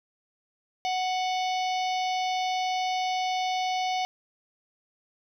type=harmonic tone with a mistuned harmonic; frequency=741 Hz; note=F#5; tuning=2 cents sharp; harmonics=1 / 3 / 4 / 5 / 6 / 7 / 8; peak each=-26 / -36 / -38 / -40 / -42 / -43 / -44 dBFS; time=0.85-4.05 s; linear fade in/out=0 ms; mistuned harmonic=5; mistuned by=-50 cents; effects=10-bit